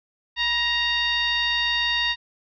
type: tone with frequency modulation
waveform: sine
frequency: 2794 Hz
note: F7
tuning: in tune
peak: -20 dBFS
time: 0.36-2.16 s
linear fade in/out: 50 ms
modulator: 913 Hz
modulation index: 1.6
effects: none